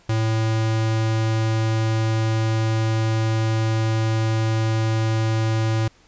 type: tone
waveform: square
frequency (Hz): 111.1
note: A2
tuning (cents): +17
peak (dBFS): -19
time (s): 0.09-5.88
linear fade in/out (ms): 5
effects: pink hiss -55 dBFS RMS until 6.07 s + resampled to 16000 Hz